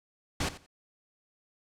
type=noise with echo; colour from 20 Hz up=pink; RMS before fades=-30 dBFS; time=0.4-0.49 s; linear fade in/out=5 ms; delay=87 ms; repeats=2; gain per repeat=-15 dB; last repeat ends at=0.664 s; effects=low-pass 8000 Hz 12 dB/octave